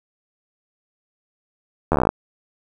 slowing click train, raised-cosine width 1 ms, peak -3 dBFS, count 12, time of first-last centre 1.92-2.09 s, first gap 12 ms, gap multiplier 1.05, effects 7-bit

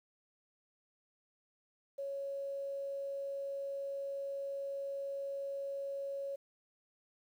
sine tone with quantisation, 554.4 Hz, C#5, in tune, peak -37 dBFS, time 1.98-6.36 s, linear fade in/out 10 ms, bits 11, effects none

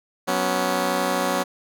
10% pulse chord, F# suspended fourth, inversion none, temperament just, 185 / 246.7 / 277.5 Hz, F#3 / B3 / C#4, 0 / -2 / +2 cents, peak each -18 dBFS, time 0.27-1.44 s, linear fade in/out 20 ms, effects none

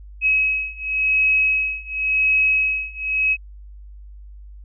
sine beating tone pair, 2556 / 2556.92 Hz, D#7 / D#7, +46 / +47 cents, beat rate 0.92 Hz, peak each -20 / -19 dBFS, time 0.21-3.37 s, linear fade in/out 50 ms, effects added 50 Hz sine -37 dBFS peak until 4.64 s

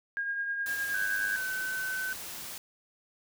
sine tone with tremolo, 1624 Hz, G#6, 39 cents flat, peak -28 dBFS, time 0.17-1.36 s, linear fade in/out 0 ms, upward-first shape triangle, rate 9.6 Hz, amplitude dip 45%
white noise, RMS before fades -41 dBFS, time 0.66-2.58 s, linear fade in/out 2 ms
sine tone, 1523 Hz, F#6, 50 cents sharp, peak -31 dBFS, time 0.94-2.13 s, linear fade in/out 2 ms
effects none

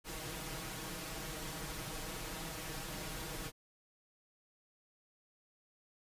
pink noise with comb filter, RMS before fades -43 dBFS, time 0.04-3.52 s, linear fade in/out 50 ms, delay 6.3 ms, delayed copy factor +0.8, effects resampled to 32000 Hz

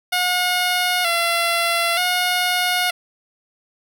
10% pulse tone with vibrato, 701 Hz, F5, 6 cents sharp, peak -9 dBFS, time 0.12-2.91 s, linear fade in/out 10 ms, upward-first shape square, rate 0.54 Hz, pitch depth 51 cents each way, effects none

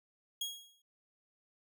sawtooth tone with exponential decay, 3296 Hz, G#7, 14 cents flat, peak -30 dBFS, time 0.41-0.82 s, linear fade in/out 5 ms, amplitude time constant 87 ms, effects none

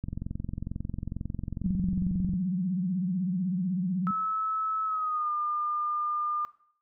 click train, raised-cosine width 5 ms, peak -21 dBFS, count 52, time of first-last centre 0.04-2.337 s, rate 22.2 Hz
sine tone with vibrato, 183.1 Hz, F#3, 18 cents flat, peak -25 dBFS, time 1.64-4.11 s, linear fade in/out 5 ms, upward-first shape sine, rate 16 Hz, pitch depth 98 cents each way
sine tone with pitch glide, 1299 to 1205 Hz, E6 to D6, -26 to +44 cents, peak -27 dBFS, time 4.07-6.45 s, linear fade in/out 0 ms, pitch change -130 cents, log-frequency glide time 4.84-5.31 s
effects noise-tail reverb RT60 0.6 s tail -18 dB re dry

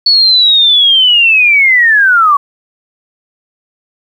sine linear sweep, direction down, 4447 to 1108.7 Hz, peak -4 dBFS, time 0.06-2.37 s, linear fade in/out 5 ms, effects 7-bit

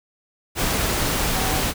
sine tone in noise, 760 Hz, F#5, 46 cents sharp, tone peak -29 dBFS, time 1.31-1.63 s, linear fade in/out 50 ms, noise pink, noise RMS -22 dBFS, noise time 0.55-1.74 s, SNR -10 dB, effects none

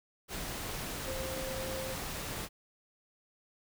sine tone in noise, 526 Hz, C5, 9 cents sharp, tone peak -39 dBFS, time 1.04-1.96 s, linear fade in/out 50 ms, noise pink, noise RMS -39 dBFS, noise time 0.28-2.49 s, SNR -3 dB, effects none

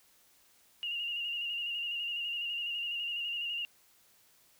sine tone with vibrato, 2824 Hz, F7, 19 cents sharp, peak -33 dBFS, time 0.83-3.65 s, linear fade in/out 0 ms, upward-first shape square, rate 12 Hz, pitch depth 29 cents each way, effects white hiss -65 dBFS RMS until 4.59 s

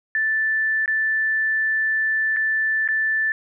sine tone with dropouts, 1760 Hz, A6, in tune, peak -18 dBFS, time 0.15-3.32 s, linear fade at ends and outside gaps 1 ms, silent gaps 0.859-0.878 / 2.363-2.368 / 2.877-2.887 s, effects none

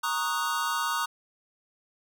square chord, D# minor seventh, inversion second, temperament equal, 932.3 / 1108.7 / 1244.5 / 1480 Hz, A#5 / C#6 / D#6 / F#6, 0 / 0 / 0 / 0 cents, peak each -33 / -35 / -31 / -34 dBFS, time 0.03-1.06 s, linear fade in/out 10 ms, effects none

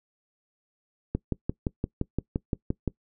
click train, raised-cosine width 3 ms, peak -13 dBFS, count 11, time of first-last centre 1.15-2.877 s, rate 5.79 Hz, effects noise-tail reverb RT60 0.1 s tail -22 dB re dry

